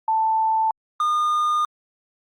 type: tone pair in turn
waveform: sine / triangle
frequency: 884 / 1217.6 Hz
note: A5 / D#6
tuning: +8 / -38 cents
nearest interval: tritone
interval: 554 cents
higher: second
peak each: -17 / -16 dBFS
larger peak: second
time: 0.08-0.71 / 1-1.65 s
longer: second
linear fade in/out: 2 ms
effects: Opus 48 kbps